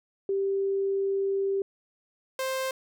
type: tone pair in turn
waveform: sine / sawtooth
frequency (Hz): 392 / 525.5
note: G4 / C5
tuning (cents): 0 / +7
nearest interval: perfect fourth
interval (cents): 507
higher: second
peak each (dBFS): -24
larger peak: neither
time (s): 0.29-1.62 / 2.39-2.71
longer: first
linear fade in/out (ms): 2
effects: none